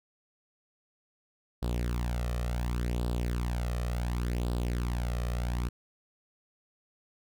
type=tone with flanger; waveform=sawtooth; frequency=59.9 Hz; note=A#1; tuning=48 cents sharp; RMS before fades=-31 dBFS; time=1.62-5.69 s; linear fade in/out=10 ms; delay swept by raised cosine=0.23 to 1.63 ms; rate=0.69 Hz; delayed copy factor=+0.65; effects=none